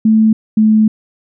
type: tone pair in turn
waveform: sine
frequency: 219.2 / 216.7 Hz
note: A3 / A3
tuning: -6 / -26 cents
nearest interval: unison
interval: 20 cents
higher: first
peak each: -6 dBFS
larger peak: neither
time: 0.05-0.33 / 0.57-0.88 s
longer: second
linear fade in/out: 5 ms
effects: none